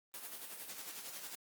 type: noise with tremolo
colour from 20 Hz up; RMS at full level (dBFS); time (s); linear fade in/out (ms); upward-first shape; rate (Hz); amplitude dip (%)
white; -45; 0.14-1.35; 0; sine; 11; 50
effects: high-pass 200 Hz 12 dB/octave + Opus 32 kbps